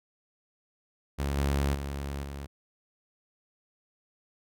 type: tone with level steps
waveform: sawtooth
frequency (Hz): 70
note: C#2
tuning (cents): +18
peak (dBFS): -24 / -21 / -29 / -33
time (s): 1.18-2.47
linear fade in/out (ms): 20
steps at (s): 1.37 / 1.74 / 2.23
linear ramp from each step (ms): 10
effects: none